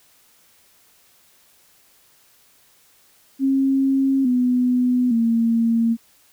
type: tone with pitch steps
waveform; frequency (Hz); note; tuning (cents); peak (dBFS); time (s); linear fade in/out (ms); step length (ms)
sine; 270 / 249 / 229.7; C#4 / B3 / A#3; -45 / +14 / -25; -15; 3.39-5.97; 50; 860
effects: white hiss -56 dBFS RMS until 6.32 s